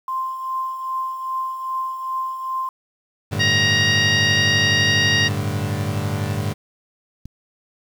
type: tone with tremolo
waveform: sine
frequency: 1046.5 Hz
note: C6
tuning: in tune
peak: -20 dBFS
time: 0.08-2.69 s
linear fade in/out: 2 ms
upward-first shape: triangle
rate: 2.5 Hz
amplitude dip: 60%
type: chord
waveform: 35% pulse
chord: G suspended second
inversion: none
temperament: equal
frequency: 98 / 110 / 146.83 Hz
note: G2 / A2 / D3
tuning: 0 / 0 / 0 cents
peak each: -23 / -24 / -25 dBFS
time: 3.31-6.54 s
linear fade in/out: 20 ms
type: harmonic tone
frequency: 939 Hz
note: A#5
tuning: 12 cents sharp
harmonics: 2 / 3 / 4 / 5 / 6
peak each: -18 / -22 / -24 / -26 / -28 dBFS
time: 3.39-5.29 s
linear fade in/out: 20 ms
type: click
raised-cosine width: 5 ms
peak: -22 dBFS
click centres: 7.256 s
effects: 8-bit